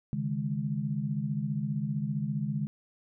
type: chord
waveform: sine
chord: C# suspended second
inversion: none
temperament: equal with one note detuned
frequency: 138.59 / 153.78 / 207.7 Hz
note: C#3 / D#3 / G#3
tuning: 0 / -20 / 0 cents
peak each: -33 dBFS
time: 0.13-2.67 s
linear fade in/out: 0 ms
effects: none